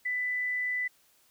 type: tone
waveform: sine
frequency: 1992 Hz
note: B6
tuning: 14 cents sharp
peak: -28 dBFS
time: 0.05-0.88 s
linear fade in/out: 10 ms
effects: white hiss -65 dBFS RMS until 1.3 s